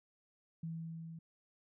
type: tone with level ramp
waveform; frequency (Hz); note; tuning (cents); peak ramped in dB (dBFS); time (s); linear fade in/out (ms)
sine; 163.8; E3; -11; -38 to -46; 0.63-1.19; 5
effects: none